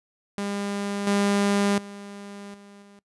sawtooth tone with level steps, 201.5 Hz, G3, 48 cents sharp, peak -23 / -16 / -34 / -42 / -45 dBFS, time 0.38-2.99 s, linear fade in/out 0 ms, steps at 1.07 / 1.78 / 2.54 / 2.82 s, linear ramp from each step 2 ms, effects noise-tail reverb RT60 0.1 s tail -21 dB re dry + resampled to 24000 Hz

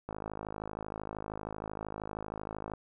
click train, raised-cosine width 1 ms, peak -24 dBFS, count 141, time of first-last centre 0.09-2.737 s, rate 52.9 Hz, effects none

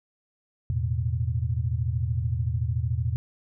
sine chord, E suspended fourth, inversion none, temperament equal, 82.41 / 110 / 123.47 Hz, E2 / A2 / B2, 0 / 0 / 0 cents, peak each -28 dBFS, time 0.7-3.16 s, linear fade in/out 0 ms, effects none

